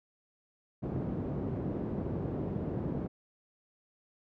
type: band-pass noise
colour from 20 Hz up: pink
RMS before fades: -35 dBFS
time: 0.82-3.08 s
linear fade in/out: 20 ms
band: 110 to 380 Hz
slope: 12 dB/octave
effects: none